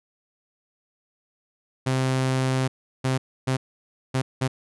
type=tone bursts at uneven times; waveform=sawtooth; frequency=130.81 Hz; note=C3; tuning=in tune; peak=-17 dBFS; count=5; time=1.86-2.68 / 3.04-3.18 / 3.47-3.57 / 4.14-4.22 / 4.41-4.48 s; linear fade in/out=10 ms; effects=resampled to 24000 Hz